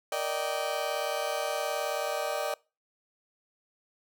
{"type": "chord", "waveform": "35% pulse", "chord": "Eb major seventh", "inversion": "second", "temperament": "just", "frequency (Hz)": [466.7, 583.4, 622.3, 777.8], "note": ["Bb4", "D5", "Eb5", "G5"], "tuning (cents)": [2, -12, 0, -14], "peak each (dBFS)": [-37, -31, -33, -34], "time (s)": [0.12, 2.54], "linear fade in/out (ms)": 2, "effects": ["noise-tail reverb RT60 0.3 s tail -24 dB re dry"]}